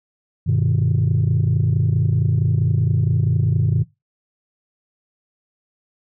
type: chord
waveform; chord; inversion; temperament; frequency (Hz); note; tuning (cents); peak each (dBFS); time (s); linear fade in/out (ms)
sine; G augmented; none; just; 98 / 122.5 / 153.12; G2 / B2 / D#3; 0 / -14 / -27; -18; 0.46-3.84; 20
effects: noise-tail reverb RT60 0.2 s tail -18 dB re dry + tanh soft clip ceiling -10 dBFS